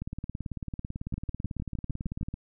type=two click trains; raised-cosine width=5 ms; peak=-20 / -22 dBFS; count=8 / 43; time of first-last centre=1.14-2.212 / 0.02-2.34 s; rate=6.53 / 18.1 Hz; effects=none